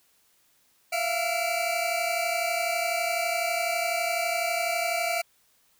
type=tone cluster; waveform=40% pulse; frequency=669 / 701 / 2316 Hz; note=E5 / F5 / D7; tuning=+25 / +6 / -25 cents; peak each=-29 dBFS; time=0.92-5.22 s; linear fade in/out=10 ms; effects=white hiss -65 dBFS RMS until 5.79 s